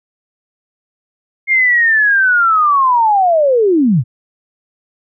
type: linear sweep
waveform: sine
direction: down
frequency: 2145 to 103.83 Hz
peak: -8 dBFS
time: 1.47-4.04 s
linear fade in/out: 50 ms
effects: none